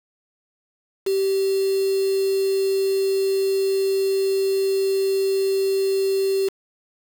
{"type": "tone with quantisation", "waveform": "sine", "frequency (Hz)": 388.2, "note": "G4", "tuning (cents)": -17, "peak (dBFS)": -18, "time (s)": [1.06, 6.49], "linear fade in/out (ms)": 10, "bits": 5, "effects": []}